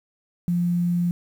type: tone with quantisation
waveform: sine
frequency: 174.61 Hz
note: F3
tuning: in tune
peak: -19 dBFS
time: 0.48-1.11 s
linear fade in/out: 0 ms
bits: 8
effects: none